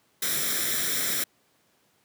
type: noise with comb filter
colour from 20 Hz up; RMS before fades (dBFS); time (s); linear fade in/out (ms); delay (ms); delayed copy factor
white; -27; 0.22-1.24; 5; 0.54; +0.7
effects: pink hiss -66 dBFS RMS until 2.04 s + high-pass 150 Hz 12 dB/octave